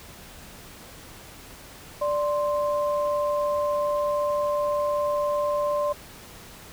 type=tone pair together; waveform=sine; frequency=587.3 / 1046.5 Hz; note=D5 / C6; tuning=0 / 0 cents; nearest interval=minor seventh; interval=1000 cents; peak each=-23 / -28 dBFS; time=2.01-5.93 s; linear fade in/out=10 ms; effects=pink hiss -45 dBFS RMS until 6.72 s